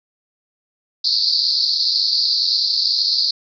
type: band-pass noise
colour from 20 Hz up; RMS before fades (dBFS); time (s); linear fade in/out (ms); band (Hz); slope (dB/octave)
pink; -18; 1.04-3.31; 5; 4200 to 4900; 96
effects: none